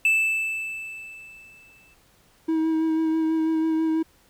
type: tone with exponential decay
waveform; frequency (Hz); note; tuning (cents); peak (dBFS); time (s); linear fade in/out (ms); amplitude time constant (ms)
triangle; 2637; E7; 0; -14; 0.05-1.94; 2; 410
type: tone with vibrato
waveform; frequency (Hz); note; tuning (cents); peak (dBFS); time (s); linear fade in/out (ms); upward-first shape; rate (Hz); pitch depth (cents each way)
triangle; 320; D#4; +49; -18; 2.48-4.03; 10; sine; 6.1; 17
effects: pink hiss -59 dBFS RMS until 4.29 s